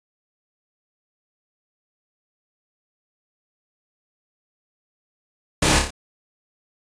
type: noise with echo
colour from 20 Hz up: pink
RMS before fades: -18 dBFS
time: 5.62-5.79 s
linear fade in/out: 5 ms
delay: 29 ms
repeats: 4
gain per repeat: -4 dB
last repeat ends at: 5.906 s
effects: resampled to 22050 Hz